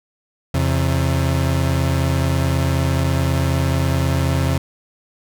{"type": "tone pair together", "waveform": "35% pulse", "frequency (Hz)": [84, 133.34], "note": ["E2", "C3"], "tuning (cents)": [33, 33], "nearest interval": "minor sixth", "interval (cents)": 800, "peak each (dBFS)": -17, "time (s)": [0.54, 4.58], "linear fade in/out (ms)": 5, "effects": []}